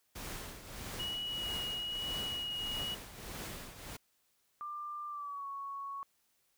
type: noise with tremolo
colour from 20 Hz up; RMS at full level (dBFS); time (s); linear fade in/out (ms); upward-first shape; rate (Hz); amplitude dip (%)
pink; -42; 0.15-3.97; 10; triangle; 1.6; 70
type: tone with vibrato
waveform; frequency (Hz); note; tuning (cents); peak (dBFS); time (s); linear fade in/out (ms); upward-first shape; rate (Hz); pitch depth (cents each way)
sine; 2905; F#7; -32; -36; 0.99-2.95; 10; sine; 1.1; 11
type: tone with pitch glide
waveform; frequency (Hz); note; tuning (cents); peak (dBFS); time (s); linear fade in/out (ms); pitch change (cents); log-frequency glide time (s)
sine; 1190 to 1110.3; D6 to C#6; +22 to +2; -39; 4.61-6.03; 0; -120; 5.08-5.46
effects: white hiss -75 dBFS RMS until 6.57 s